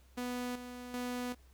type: tone with tremolo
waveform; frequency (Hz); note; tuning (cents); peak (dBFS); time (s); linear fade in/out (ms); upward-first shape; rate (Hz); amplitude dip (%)
sawtooth; 246.9; B3; 0; -32; 0.17-1.35; 10; square; 1.3; 60
effects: added 64 Hz sine -59 dBFS peak until 1.53 s + pink hiss -68 dBFS RMS until 1.53 s